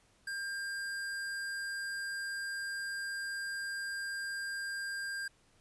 square tone, 1599 Hz, G6, 34 cents sharp, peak -37 dBFS, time 0.27-5.28 s, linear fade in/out 5 ms, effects pink hiss -68 dBFS RMS until 5.6 s + resampled to 24000 Hz

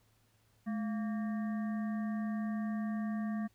harmonic tone with a mistuned harmonic, 230.2 Hz, A#3, 22 cents flat, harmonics 1 / 3 / 5 / 7 / 8, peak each -33 / -47 / -51 / -56 / -52 dBFS, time 0.66-3.48 s, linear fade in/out 20 ms, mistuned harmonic 1, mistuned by -130 cents, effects added 109 Hz sine -70 dBFS peak until 3.54 s + pink hiss -72 dBFS RMS until 3.54 s

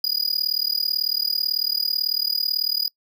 square tone with amplitude modulation, 4912 Hz, D#8, 23 cents flat, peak -17 dBFS, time 0.04-2.88 s, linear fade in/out 2 ms, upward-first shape sine, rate 38.1 Hz, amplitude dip 100%, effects noise-tail reverb RT60 0.1 s tail -25 dB re dry

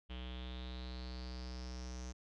square tone with low-pass filter sweep, 62.5 Hz, B1, 21 cents sharp, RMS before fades -45 dBFS, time 0.09-2.13 s, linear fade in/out 20 ms, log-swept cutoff 3100 to 6200 Hz, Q 7, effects none

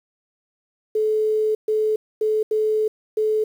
sine tone bursts at uneven times, 431.8 Hz, A4, 33 cents flat, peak -17 dBFS, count 5, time 0.95-1.55 / 1.68-1.96 / 2.21-2.43 / 2.51-2.88 / 3.17-3.44 s, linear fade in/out 5 ms, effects 8-bit

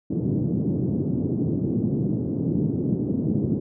pink band-pass noise, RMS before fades -24 dBFS, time 0.1-3.6 s, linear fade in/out 10 ms, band 120 to 340 Hz, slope 24 dB/octave, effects none

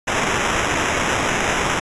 blue noise with sample-and-hold, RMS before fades -20 dBFS, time 0.07-1.8 s, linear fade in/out 10 ms, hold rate 4410 Hz, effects resampled to 22050 Hz

